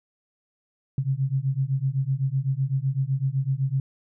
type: beating tone pair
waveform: sine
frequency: 130.81 / 138.71 Hz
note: C3 / C#3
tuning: 0 / +1 cents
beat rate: 7.9 Hz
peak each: -25 dBFS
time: 0.98-3.8 s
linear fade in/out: 2 ms
effects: none